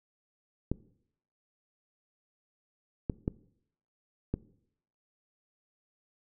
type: clicks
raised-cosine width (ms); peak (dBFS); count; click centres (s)
3; -16; 4; 0.716 / 3.098 / 3.279 / 4.34
effects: noise-tail reverb RT60 0.7 s tail -20 dB re dry